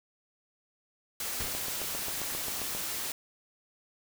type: noise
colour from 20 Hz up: white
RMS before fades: -35 dBFS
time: 1.2-3.12 s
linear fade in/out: 2 ms
type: noise with exponential decay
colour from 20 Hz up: pink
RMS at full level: -33 dBFS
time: 1.4-1.63 s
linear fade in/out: 0 ms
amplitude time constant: 49 ms
type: click train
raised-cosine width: 1 ms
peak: -25 dBFS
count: 10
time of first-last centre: 1.55-2.75 s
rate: 7.5 Hz
effects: none